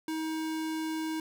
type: tone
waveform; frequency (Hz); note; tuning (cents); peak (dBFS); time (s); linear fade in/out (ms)
square; 317.2; D#4; +33; -32; 0.08-1.2; 2
effects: none